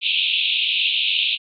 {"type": "band-pass noise", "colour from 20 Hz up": "pink", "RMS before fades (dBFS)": -20, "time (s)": [0.01, 1.38], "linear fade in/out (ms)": 50, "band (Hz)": [2500, 3800], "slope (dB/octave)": 96, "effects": ["MP3 48 kbps"]}